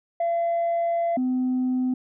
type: tone pair in turn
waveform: sine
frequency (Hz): 680 / 254.7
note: F5 / C4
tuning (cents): -46 / -46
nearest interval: octave + perfect fourth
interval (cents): 1700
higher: first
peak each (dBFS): -19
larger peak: neither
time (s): 0.2-1.17 / 1.17-1.94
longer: first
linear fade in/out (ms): 5
effects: tanh soft clip ceiling -19 dBFS